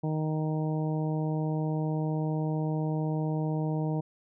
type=harmonic tone; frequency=155.6 Hz; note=D#3; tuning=in tune; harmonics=1 / 2 / 3 / 4 / 5 / 6; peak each=-28 / -34 / -38 / -40 / -42 / -44 dBFS; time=0.03-4.01 s; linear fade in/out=10 ms; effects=none